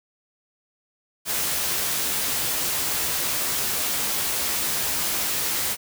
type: noise with comb filter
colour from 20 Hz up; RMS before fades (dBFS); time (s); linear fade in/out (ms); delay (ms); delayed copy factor
white; -25; 1.25-5.77; 50; 14; +0.5
effects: none